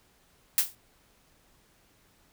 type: noise with exponential decay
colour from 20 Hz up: blue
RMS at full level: -19 dBFS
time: 0.58-0.75 s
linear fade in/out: 0 ms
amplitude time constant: 35 ms
effects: pink hiss -64 dBFS RMS until 2.32 s